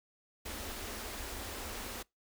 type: band-stop noise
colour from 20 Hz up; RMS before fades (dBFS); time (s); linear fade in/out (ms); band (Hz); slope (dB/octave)
pink; -42; 0.45-2.03; 10; 100 to 200; 96
effects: noise-tail reverb RT60 0.2 s tail -25 dB re dry